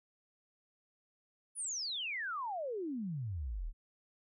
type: exponential sweep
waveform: sine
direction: down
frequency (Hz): 10370 to 32.7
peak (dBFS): -36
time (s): 1.55-3.73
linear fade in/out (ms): 50
effects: none